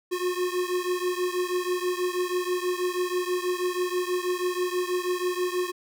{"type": "beating tone pair", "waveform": "square", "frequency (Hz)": [358.8, 365], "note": ["F4", "F#4"], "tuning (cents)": [47, -24], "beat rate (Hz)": 6.2, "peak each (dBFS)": [-28, -30], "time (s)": [0.11, 5.72], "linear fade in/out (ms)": 20, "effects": []}